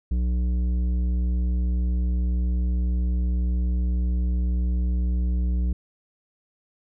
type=tone with tanh clipping; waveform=sine; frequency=60.9 Hz; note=B1; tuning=24 cents flat; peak=-22 dBFS; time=0.11-5.73 s; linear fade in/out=5 ms; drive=10 dB; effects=none